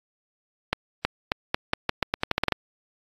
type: accelerating click train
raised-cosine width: 0.3 ms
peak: -5 dBFS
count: 14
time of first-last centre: 0.73-2.523 s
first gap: 320 ms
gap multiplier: 0.84
effects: AAC 32 kbps